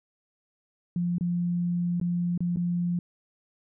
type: tone with dropouts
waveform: sine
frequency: 174.61 Hz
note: F3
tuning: in tune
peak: -24 dBFS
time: 0.96-2.99 s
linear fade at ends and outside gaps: 2 ms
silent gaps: 1.183-1.209 / 2-2.013 / 2.377-2.405 / 2.561-2.57 s
effects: none